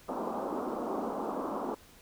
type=band-pass noise; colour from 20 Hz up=pink; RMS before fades=-35 dBFS; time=0.08-1.75 s; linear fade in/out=10 ms; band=210 to 1200 Hz; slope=48 dB/octave; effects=pink hiss -57 dBFS RMS until 2.01 s